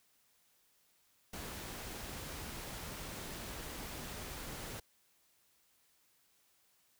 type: noise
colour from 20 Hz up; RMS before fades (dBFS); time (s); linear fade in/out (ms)
pink; -45; 1.33-4.8; 5
effects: white hiss -72 dBFS RMS until 6.99 s